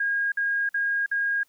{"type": "tone bursts", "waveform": "sine", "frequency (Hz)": 1629, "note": "G#6", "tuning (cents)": -34, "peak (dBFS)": -22, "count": 4, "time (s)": [0, 1.433], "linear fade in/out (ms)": 5, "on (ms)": 320, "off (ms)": 51, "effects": ["white hiss -66 dBFS RMS until 1.48 s"]}